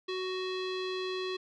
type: tone with low-pass filter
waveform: square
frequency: 372 Hz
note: F#4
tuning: 9 cents sharp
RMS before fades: -35 dBFS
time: 0.08-1.37 s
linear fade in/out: 10 ms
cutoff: 3800 Hz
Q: 3.9
effects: none